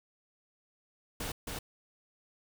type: noise with echo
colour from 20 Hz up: pink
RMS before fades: -37 dBFS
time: 1.2-1.32 s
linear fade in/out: 5 ms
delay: 270 ms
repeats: 1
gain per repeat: -2 dB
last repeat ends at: 1.59 s
effects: none